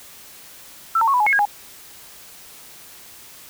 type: tone with pitch steps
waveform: sine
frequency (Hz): 1333 / 908 / 1100 / 990 / 843 / 2176 / 1635 / 823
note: E6 / A#5 / C#6 / B5 / G#5 / C#7 / G#6 / G#5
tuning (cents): +19 / -46 / -14 / +4 / +26 / -33 / -28 / -16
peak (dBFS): -14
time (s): 0.95-1.454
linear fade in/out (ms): 5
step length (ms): 63
effects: white hiss -43 dBFS RMS until 3.49 s